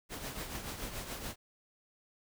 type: noise with tremolo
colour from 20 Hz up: pink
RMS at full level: -39 dBFS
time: 0.09-1.36 s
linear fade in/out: 50 ms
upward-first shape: triangle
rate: 7 Hz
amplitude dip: 60%
effects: none